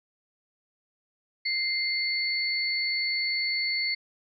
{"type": "tone pair together", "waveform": "sine", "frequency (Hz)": [2093, 4435], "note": ["C7", "C#8"], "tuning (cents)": [0, 0], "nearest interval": "octave + minor second", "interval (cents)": 1300, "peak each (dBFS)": -28, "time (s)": [1.45, 3.95], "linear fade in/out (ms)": 10, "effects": []}